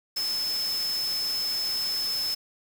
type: tone in noise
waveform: sine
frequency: 5230 Hz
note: E8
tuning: 15 cents flat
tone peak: -26 dBFS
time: 0.16-2.35 s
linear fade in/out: 10 ms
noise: white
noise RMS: -37 dBFS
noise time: 0.16-2.35 s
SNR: +8 dB
effects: none